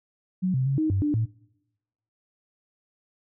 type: tone with pitch steps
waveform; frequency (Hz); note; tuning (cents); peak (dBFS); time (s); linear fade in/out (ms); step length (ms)
sine; 184.9 / 130.2 / 136.5 / 313.2 / 96.9 / 296 / 111.6; F#3 / C3 / C#3 / D#4 / G2 / D4 / A2; -1 / -8 / -26 / +11 / -20 / +14 / +25; -21; 0.42-1.26; 20; 120
effects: noise-tail reverb RT60 1.0 s tail -26 dB re dry